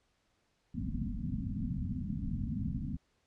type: low-pass noise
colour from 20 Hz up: white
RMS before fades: -36 dBFS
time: 0.74-2.97 s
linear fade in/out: 10 ms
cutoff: 260 Hz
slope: 96 dB/octave
effects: pink hiss -75 dBFS RMS until 3.26 s + low-pass 7000 Hz 12 dB/octave